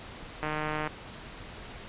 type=click train; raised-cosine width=0.5 ms; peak=-17 dBFS; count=69; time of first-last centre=0.43-0.874 s; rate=153 Hz; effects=pink hiss -44 dBFS RMS until 1.88 s + resampled to 8000 Hz